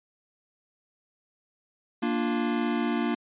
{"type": "chord", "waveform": "square", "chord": "Bb major", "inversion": "none", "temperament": "equal", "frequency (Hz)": [233.1, 293.7, 349.2], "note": ["Bb3", "D4", "F4"], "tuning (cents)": [0, 0, 0], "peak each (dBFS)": [-28, -31, -32], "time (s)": [2.02, 3.15], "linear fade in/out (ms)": 10, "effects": ["resampled to 8000 Hz"]}